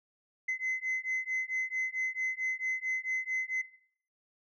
sine beating tone pair, 2044 / 2048.5 Hz, C7 / C7, -41 / -37 cents, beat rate 4.5 Hz, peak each -31 / -32 dBFS, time 0.48-3.62 s, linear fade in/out 10 ms, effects noise-tail reverb RT60 0.6 s tail -19 dB re dry + tanh soft clip ceiling -27 dBFS

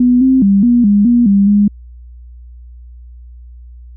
sine tone with pitch steps, 247 / 262.1 / 198 / 240.8 / 203.8 / 239.8 / 199.1 / 204.8 Hz, B3 / C4 / G3 / B3 / G#3 / A#3 / G3 / G#3, 0 / +3 / +18 / -44 / -32 / +49 / +27 / -24 cents, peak -6 dBFS, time 0-1.68 s, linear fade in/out 5 ms, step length 210 ms, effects added 60 Hz sine -32 dBFS peak until 3.96 s

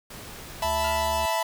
pink noise, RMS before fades -41 dBFS, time 0.1-0.64 s, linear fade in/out 5 ms
45% pulse chord, E suspended fourth, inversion none, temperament equal, 659.3 / 880 / 987.8 Hz, E5 / A5 / B5, 0 / 0 / 0 cents, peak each -28 dBFS, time 0.62-1.43 s, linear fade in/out 5 ms
harmonic tone, 74.3 Hz, D2, 21 cents sharp, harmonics 1 / 3 / 5, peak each -33 / -43 / -47 dBFS, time 0.64-1.26 s, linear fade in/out 5 ms
20% pulse tone with exponential decay, 1398 Hz, F6, 1 cent sharp, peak -29 dBFS, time 0.84-1.27 s, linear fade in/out 5 ms, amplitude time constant 92 ms
effects none

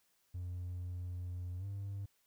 triangle tone with pitch glide, 89.4 to 99.2 Hz, F2 to G2, +41 to +21 cents, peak -36 dBFS, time 0.34-2.06 s, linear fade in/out 10 ms, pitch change +180 cents, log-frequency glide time 1.58-1.65 s, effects tanh soft clip ceiling -34 dBFS + white hiss -75 dBFS RMS until 2.26 s

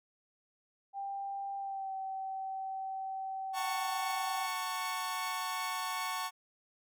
sine tone with pitch glide, 791 to 768.5 Hz, G5 to G5, +15 to -35 cents, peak -36 dBFS, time 0.93-4.49 s, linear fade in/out 50 ms, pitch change -50 cents, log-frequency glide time 1.58-1.93 s
sawtooth chord, F# minor, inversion none, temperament equal with one note detuned, 740 / 892.3 / 1108.7 Hz, F#5 / A5 / C#6, 0 / +24 / 0 cents, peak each -38 / -36 / -33 dBFS, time 3.53-6.31 s, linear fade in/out 50 ms
effects none

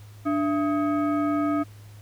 sine tone with frequency modulation, 293.7 Hz, D4, in tune, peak -21 dBFS, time 0.25-1.64 s, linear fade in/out 20 ms, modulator 965 Hz, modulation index 0.77, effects added 104 Hz sine -43 dBFS peak until 2.01 s + pink hiss -55 dBFS RMS until 2.01 s

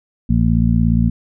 harmonic tone, 57.1 Hz, A#1, 35 cents flat, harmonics 1 / 2 / 3 / 4, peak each -17 / -17 / -17 / -17 dBFS, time 0.29-1.1 s, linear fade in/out 10 ms, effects none

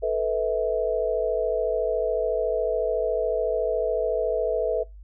sine chord, A suspended second, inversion none, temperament equal with one note detuned, 440 / 493.9 / 647.9 Hz, A4 / B4 / E5, 0 / 0 / -30 cents, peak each -26 dBFS, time 0.02-4.84 s, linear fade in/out 20 ms, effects noise-tail reverb RT60 0.2 s tail -23 dB re dry + added 50 Hz sine -41 dBFS peak until 5.03 s

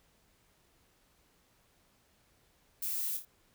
violet noise with echo, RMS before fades -36 dBFS, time 2.82-3.17 s, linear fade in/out 5 ms, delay 27 ms, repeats 3, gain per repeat -6 dB, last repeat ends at 3.251 s, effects pink hiss -69 dBFS RMS until 3.54 s

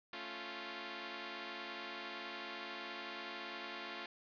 5% pulse chord, A augmented, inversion none, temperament equal, 220 / 277.2 / 349.2 Hz, A3 / C#4 / E#4, 0 / 0 / 0 cents, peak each -39 / -39 / -34 dBFS, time 0.13-4.06 s, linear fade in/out 2 ms, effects resampled to 11025 Hz + 11-bit

